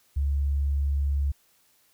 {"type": "tone", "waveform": "sine", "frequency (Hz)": 70.4, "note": "C#2", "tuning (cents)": 27, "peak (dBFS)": -22, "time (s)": [0.16, 1.32], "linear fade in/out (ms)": 10, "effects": ["white hiss -64 dBFS RMS until 1.93 s"]}